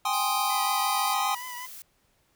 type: chord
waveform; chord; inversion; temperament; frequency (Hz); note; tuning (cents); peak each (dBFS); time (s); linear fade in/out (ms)
square; Ab major seventh; third; equal; 784 / 830.6 / 1046.5 / 1244.5; G5 / Ab5 / C6 / Eb6; 0 / 0 / 0 / 0; -31; 0.05-1.35; 5
type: tone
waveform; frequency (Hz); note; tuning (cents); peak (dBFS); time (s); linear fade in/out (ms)
5% pulse; 4699; D8; 0; -26; 0.13-1.14; 5
type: tone with vibrato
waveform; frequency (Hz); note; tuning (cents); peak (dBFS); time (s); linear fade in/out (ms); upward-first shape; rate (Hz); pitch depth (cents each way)
25% pulse; 992; B5; +7; -33; 0.49-1.67; 20; triangle; 5.4; 46
type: noise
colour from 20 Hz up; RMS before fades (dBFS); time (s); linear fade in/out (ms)
blue; -43; 1.07-1.82; 0
effects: pink hiss -68 dBFS RMS until 2.35 s